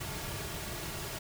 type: noise with comb filter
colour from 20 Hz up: pink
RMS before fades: -39 dBFS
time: 0-1.19 s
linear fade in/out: 10 ms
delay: 3.9 ms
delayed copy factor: -0.55
effects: none